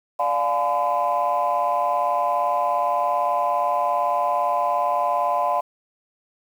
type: chord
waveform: sine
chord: D diminished seventh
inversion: none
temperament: just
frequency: 587.3 / 704.8 / 845.8 / 1014.9 Hz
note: D5 / F5 / Ab5 / Cb6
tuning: 0 / +16 / +31 / +47 cents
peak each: -25 / -22 / -26 / -22 dBFS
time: 0.19-5.61 s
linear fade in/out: 10 ms
effects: tanh soft clip ceiling -12 dBFS + 8-bit